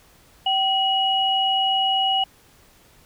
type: tone pair together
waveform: sine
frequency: 770 / 2907 Hz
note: G5 / F#7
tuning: -31 / -31 cents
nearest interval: octave + major seventh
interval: 2300 cents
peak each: -21 / -20 dBFS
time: 0.46-2.24 s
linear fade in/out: 5 ms
effects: pink hiss -54 dBFS RMS until 3.05 s